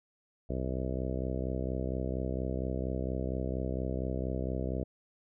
harmonic tone, 64.3 Hz, C2, 30 cents flat, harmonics 1 / 2 / 3 / 4 / 5 / 6 / 7 / 8 / 9 / 10, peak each -35 / -38 / -40 / -41 / -42 / -43 / -43 / -44 / -45 / -45 dBFS, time 0.49-4.84 s, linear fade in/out 10 ms, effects none

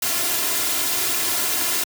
white noise with comb filter, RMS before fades -22 dBFS, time 0.02-1.84 s, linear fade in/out 5 ms, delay 2.9 ms, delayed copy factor +0.65, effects high-pass 100 Hz 12 dB/octave

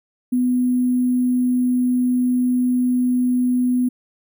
sine tone with sample-and-hold, 249.7 Hz, B3, 19 cents sharp, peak -15 dBFS, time 0.32-3.89 s, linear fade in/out 10 ms, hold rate 11025 Hz, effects none

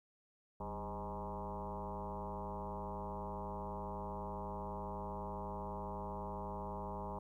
sine tone with frequency modulation, 513 Hz, C5, 34 cents flat, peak -40 dBFS, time 0.6-7.19 s, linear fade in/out 5 ms, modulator 108 Hz, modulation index 4.8, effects 13-bit

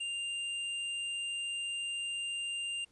sine tone with hard clipping, 2794 Hz, F7, in tune, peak -36 dBFS, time 0-2.85 s, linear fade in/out 10 ms, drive 12 dB, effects pink hiss -69 dBFS RMS until 2.91 s + resampled to 24000 Hz

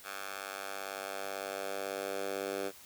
10% pulse tone with high-pass filter sweep, 98 Hz, G2, in tune, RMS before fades -39 dBFS, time 0.03-2.72 s, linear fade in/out 50 ms, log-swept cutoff 1100 to 400 Hz, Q 1.5, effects white hiss -54 dBFS RMS until 2.85 s

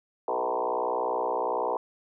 sine tone with frequency modulation, 696 Hz, F5, 6 cents flat, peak -25 dBFS, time 0.28-1.77 s, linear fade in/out 2 ms, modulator 61.2 Hz, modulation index 5, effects none

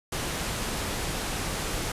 pink low-pass noise, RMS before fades -31 dBFS, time 0.12-1.92 s, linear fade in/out 5 ms, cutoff 12000 Hz, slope 24 dB/octave, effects resampled to 32000 Hz

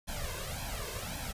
pink noise with flanger, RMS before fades -38 dBFS, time 0.07-1.33 s, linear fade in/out 20 ms, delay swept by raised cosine 1.2 to 1.92 ms, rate 1.8 Hz, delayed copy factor +0.85, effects resampled to 32000 Hz

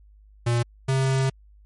square tone pair in turn, 118.8 / 133.35 Hz, A#2 / C3, +33 / +33 cents, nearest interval major second, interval 200 cents, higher second, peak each -20 dBFS, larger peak neither, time 0.46-0.63 / 0.88-1.3 s, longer second, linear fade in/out 10 ms, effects added 51 Hz sine -49 dBFS peak until 1.65 s + MP3 48 kbps

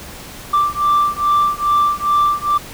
sine beating tone pair, 1174.7 / 1177.1 Hz, D6 / D6, 0 / +4 cents, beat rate 2.4 Hz, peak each -14 dBFS, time 0.53-2.58 s, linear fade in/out 10 ms, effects tanh soft clip ceiling -9 dBFS + pink hiss -34 dBFS RMS until 2.73 s

